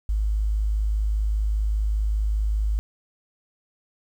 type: tone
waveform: sine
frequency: 52.5 Hz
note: G#1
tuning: 19 cents sharp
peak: -20 dBFS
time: 0.09-2.79 s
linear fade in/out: 0 ms
effects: 9-bit